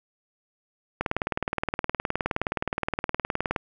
click train, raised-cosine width 0.5 ms, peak -10 dBFS, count 50, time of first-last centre 1.01-3.562 s, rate 19.2 Hz, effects none

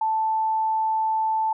sine tone, 880 Hz, A5, in tune, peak -20 dBFS, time 0.01-1.53 s, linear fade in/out 5 ms, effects none

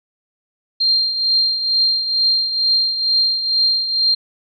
sine tone with tremolo, 4186 Hz, C8, in tune, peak -11 dBFS, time 0.8-4.15 s, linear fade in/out 10 ms, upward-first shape triangle, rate 2.2 Hz, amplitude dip 65%, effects none

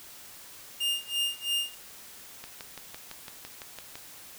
45% pulse tone with tremolo, 2821 Hz, F7, 17 cents sharp, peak -25 dBFS, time 0.8-1.75 s, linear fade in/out 10 ms, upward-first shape sine, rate 3 Hz, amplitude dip 95%
click train, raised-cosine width 0.2 ms, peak -23 dBFS, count 10, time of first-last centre 2.44-3.955 s, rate 5.94 Hz
effects white hiss -48 dBFS RMS until 4.38 s

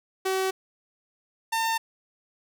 sawtooth tone pair in turn, 379.8 / 903.3 Hz, F#4 / A5, +45 / +45 cents, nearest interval octave + minor third, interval 1500 cents, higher second, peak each -20 dBFS, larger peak neither, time 0.25-0.51 / 1.52-1.78 s, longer neither, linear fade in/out 10 ms, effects none

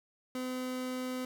30% pulse tone, 254.7 Hz, C4, 46 cents flat, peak -32 dBFS, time 0.35-1.25 s, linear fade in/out 2 ms, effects none

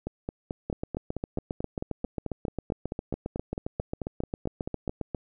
two click trains, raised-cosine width 2 ms, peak -17 / -18 dBFS, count 34 / 23, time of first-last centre 0.7-5.147 / 0.07-4.895 s, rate 7.42 / 4.56 Hz, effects none

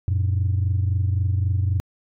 sine tone pair together, 91.43 / 115.2 Hz, F#2 / A#2, -20 / -20 cents, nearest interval major third, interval 400 cents, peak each -18 / -23 dBFS, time 0.08-1.8 s, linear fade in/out 0 ms, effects tanh soft clip ceiling -14 dBFS

